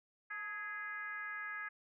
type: tone with frequency modulation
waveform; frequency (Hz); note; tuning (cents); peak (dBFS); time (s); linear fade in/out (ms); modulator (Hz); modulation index
sine; 1661.2; G#6; 0; -40; 0.3-1.69; 10; 398; 0.98
effects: none